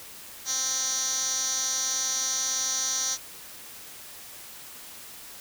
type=tone with band-pass filter; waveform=10% pulse; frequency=261.6 Hz; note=C4; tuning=in tune; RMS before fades=-28 dBFS; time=0.45-3.18 s; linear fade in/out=50 ms; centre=5700 Hz; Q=9.9; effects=white hiss -44 dBFS RMS until 5.4 s